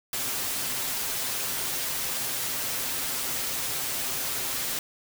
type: noise with comb filter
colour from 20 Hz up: white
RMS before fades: -30 dBFS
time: 0.13-4.79 s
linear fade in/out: 2 ms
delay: 7.6 ms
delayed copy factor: +0.5
effects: none